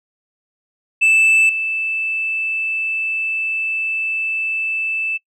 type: tone with level steps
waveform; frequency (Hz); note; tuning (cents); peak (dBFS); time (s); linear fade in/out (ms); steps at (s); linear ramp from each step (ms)
sine; 2637; E7; 0; -7 / -18; 1.01-5.18; 20; 1.49; 5
effects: noise-tail reverb RT60 0.1 s tail -23 dB re dry + tanh soft clip ceiling -9 dBFS